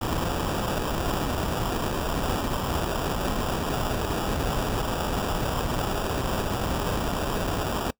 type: noise with sample-and-hold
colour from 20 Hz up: pink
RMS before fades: -27 dBFS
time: 0.01-7.91 s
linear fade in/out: 10 ms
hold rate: 2100 Hz
effects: noise-tail reverb RT60 0.1 s tail -23 dB re dry